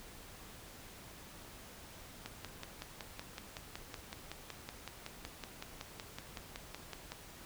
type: click train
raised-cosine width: 0.2 ms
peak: -25 dBFS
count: 27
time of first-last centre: 2.26-7.12 s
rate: 5.35 Hz
effects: pink hiss -53 dBFS RMS until 7.45 s